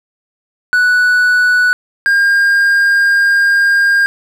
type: tone pair in turn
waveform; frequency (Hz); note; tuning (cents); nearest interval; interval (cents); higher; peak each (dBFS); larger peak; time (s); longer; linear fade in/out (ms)
triangle; 1480 / 1609.7; F#6 / G6; 0 / +45; minor second; 145; second; -6; neither; 0.73-1.73 / 2.06-4.06; second; 0
effects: none